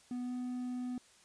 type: tone with pitch glide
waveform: triangle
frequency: 246.9 to 249 Hz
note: B3 to B3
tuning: 0 to +14 cents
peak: -34 dBFS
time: 0.11-0.98 s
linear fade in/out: 2 ms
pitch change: +14 cents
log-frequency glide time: 0.22-0.32 s
effects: white hiss -63 dBFS RMS until 1.24 s + resampled to 22050 Hz